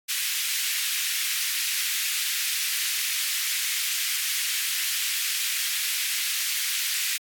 pink high-pass noise, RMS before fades -27 dBFS, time 0.08-7.18 s, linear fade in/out 20 ms, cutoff 2000 Hz, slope 24 dB/octave, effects AAC 64 kbps

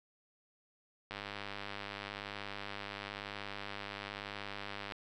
click train, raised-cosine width 0.3 ms, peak -25 dBFS, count 386, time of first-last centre 1.11-4.922 s, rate 101 Hz, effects none

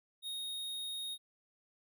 square tone, 3729 Hz, A#7, in tune, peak -39 dBFS, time 0.22-1.18 s, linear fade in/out 50 ms, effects none

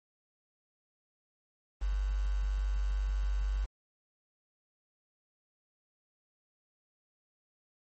sine tone with quantisation, 49 Hz, G1, in tune, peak -28 dBFS, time 1.81-3.66 s, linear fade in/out 20 ms, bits 8, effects MP3 32 kbps

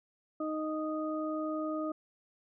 harmonic tone, 310.5 Hz, D#4, 3 cents flat, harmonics 1 / 2 / 4, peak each -34 / -37 / -40 dBFS, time 0.4-1.92 s, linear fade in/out 5 ms, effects none

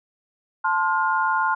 sine chord, F major, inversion first, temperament equal with one note detuned, 880 / 1046.5 / 1421.3 Hz, A5 / C6 / F6, 0 / 0 / +30 cents, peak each -23 dBFS, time 0.64-1.55 s, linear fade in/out 10 ms, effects none

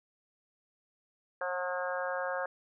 harmonic tone with a mistuned harmonic, 180 Hz, F#3, 47 cents flat, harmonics 3 / 4 / 5 / 6 / 7 / 8 / 9, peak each -35 / -40 / -42 / -42 / -42 / -42 / -39 dBFS, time 1.41-2.46 s, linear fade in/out 2 ms, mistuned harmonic 4, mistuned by +25 cents, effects none

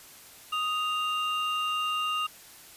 triangle tone pair together, 1246 / 2795 Hz, D#6 / F7, +2 / +1 cents, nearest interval octave + major second, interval 1399 cents, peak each -27 / -29 dBFS, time 0.52-2.27 s, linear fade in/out 10 ms, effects white hiss -50 dBFS RMS until 2.76 s + resampled to 32000 Hz

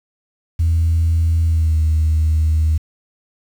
sine tone with pitch glide, 82.41 to 78.64 Hz, E2 to D#2, 0 to +19 cents, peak -11 dBFS, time 0.59-2.78 s, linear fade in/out 10 ms, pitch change -81 cents, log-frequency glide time 1.45-1.78 s, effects tanh soft clip ceiling -9 dBFS + 7-bit

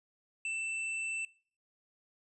triangle tone with tanh clipping, 2664 Hz, E7, 18 cents sharp, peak -35 dBFS, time 0.45-1.25 s, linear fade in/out 2 ms, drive 14 dB, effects noise-tail reverb RT60 0.5 s tail -25 dB re dry + resampled to 24000 Hz

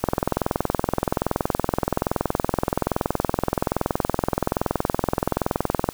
click train, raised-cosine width 1 ms, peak -5 dBFS, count 125, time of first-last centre 0.04-5.889 s, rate 21.2 Hz, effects white hiss -44 dBFS RMS until 5.93 s

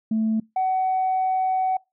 sine tone pair in turn, 220.3 / 751.8 Hz, A3 / F#5, +2 / +27 cents, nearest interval octave + major sixth, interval 2125 cents, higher second, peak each -18 dBFS, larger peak neither, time 0.11-0.4 / 0.56-1.77 s, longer second, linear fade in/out 5 ms, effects noise-tail reverb RT60 0.2 s tail -24 dB re dry + tanh soft clip ceiling -16 dBFS

